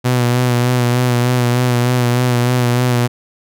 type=tone with vibrato; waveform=sawtooth; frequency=123.1 Hz; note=B2; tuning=5 cents flat; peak=-8 dBFS; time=0.04-3.08 s; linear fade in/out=20 ms; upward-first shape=sine; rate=3.3 Hz; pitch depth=35 cents each way; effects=none